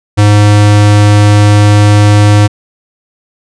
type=tone; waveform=square; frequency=103.83 Hz; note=G#2; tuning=in tune; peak=-3 dBFS; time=0.17-2.48 s; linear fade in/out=20 ms; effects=resampled to 22050 Hz